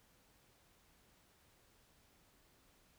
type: silence
effects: pink hiss -70 dBFS RMS until 2.98 s